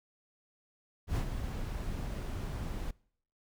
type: noise with ADSR envelope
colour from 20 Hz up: brown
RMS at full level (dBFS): -30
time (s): 1.07-2.91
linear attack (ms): 90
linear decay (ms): 91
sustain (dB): -7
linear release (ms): 7
effects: noise-tail reverb RT60 0.6 s tail -24 dB re dry